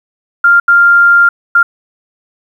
sine tone bursts at uneven times, 1396 Hz, F6, 1 cent flat, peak -3 dBFS, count 3, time 0.44-0.6 / 0.68-1.29 / 1.55-1.63 s, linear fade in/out 5 ms, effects 7-bit

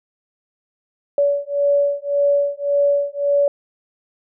sine beating tone pair, 569 / 570.8 Hz, C#5 / D5, +45 / -49 cents, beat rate 1.8 Hz, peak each -18 / -18 dBFS, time 1.18-3.48 s, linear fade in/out 2 ms, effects none

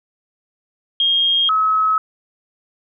sine tone pair in turn, 3237 / 1284.6 Hz, G#7 / E6, -45 / -45 cents, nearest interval octave + major third, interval 1600 cents, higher first, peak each -13 dBFS, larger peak neither, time 1-1.49 / 1.49-1.98 s, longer neither, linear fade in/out 2 ms, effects none

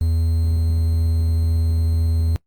triangle tone with quantisation, 82 Hz, E2, 9 cents flat, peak -14 dBFS, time 0.01-2.36 s, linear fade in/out 0 ms, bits 7, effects noise-tail reverb RT60 0.1 s tail -20 dB re dry + Opus 32 kbps

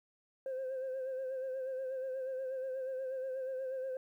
sine tone with vibrato, 523.3 Hz, C5, in tune, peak -34 dBFS, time 0.46-3.97 s, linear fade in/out 2 ms, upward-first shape sine, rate 8.3 Hz, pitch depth 42 cents each way, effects tanh soft clip ceiling -34 dBFS + 12-bit

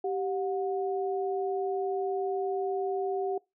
sine tone pair together, 389.2 / 725.9 Hz, G4 / F#5, -12 / -33 cents, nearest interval major seventh, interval 1079 cents, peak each -29 / -33 dBFS, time 0.04-3.38 s, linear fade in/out 5 ms, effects noise-tail reverb RT60 0.2 s tail -23 dB re dry

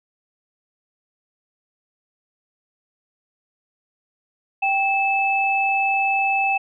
sine tone pair together, 784 / 2620 Hz, G5 / E7, 0 / -11 cents, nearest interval octave + major sixth, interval 2089 cents, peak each -20 dBFS, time 4.62-6.58 s, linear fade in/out 10 ms, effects none

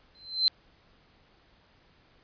sine tone with exponential growth, 4091 Hz, C8, 40 cents flat, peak -17 dBFS, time 0.15-0.48 s, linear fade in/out 0 ms, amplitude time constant 70 ms, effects pink hiss -62 dBFS RMS until 2.23 s + resampled to 11025 Hz

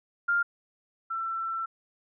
sine tone pair in turn, 1400 / 1340.9 Hz, F6 / E6, +4 / +29 cents, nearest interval minor second, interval 75 cents, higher first, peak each -22 / -29 dBFS, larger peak first, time 0.28-0.43 / 1.1-1.66 s, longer second, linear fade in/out 10 ms, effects none

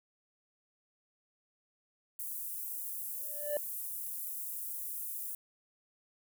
pink high-pass noise, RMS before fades -40 dBFS, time 2.19-5.35 s, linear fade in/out 2 ms, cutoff 11000 Hz, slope 24 dB/octave
triangle tone with exponential growth, 587.3 Hz, D5, in tune, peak -26 dBFS, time 3.18-3.57 s, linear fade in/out 1 ms, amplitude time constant 84 ms
effects none

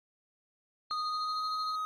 sine tone with tremolo, 4200 Hz, C8, 6 cents sharp, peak -36 dBFS, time 0.9-1.76 s, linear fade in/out 10 ms, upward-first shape sine, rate 13 Hz, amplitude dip 70%
triangle tone with pitch glide, 1240 to 1258.8 Hz, D#6 to D#6, -6 to +20 cents, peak -30 dBFS, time 0.91-1.85 s, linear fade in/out 0 ms, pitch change +26 cents, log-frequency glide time 1.03-1.47 s
effects none

